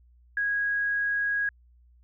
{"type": "tone", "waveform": "sine", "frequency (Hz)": 1650, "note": "G#6", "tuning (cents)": -12, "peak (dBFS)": -24, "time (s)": [0.37, 1.49], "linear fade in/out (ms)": 2, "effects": ["added 60 Hz sine -55 dBFS peak until 2.03 s"]}